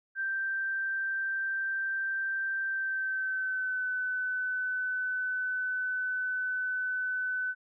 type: tone with pitch glide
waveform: sine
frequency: 1568 to 1507.6 Hz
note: G6 to F#6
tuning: 0 to +32 cents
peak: -29 dBFS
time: 0.15-7.55 s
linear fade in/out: 50 ms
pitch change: -68 cents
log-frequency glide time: 2.66-3.87 s
effects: none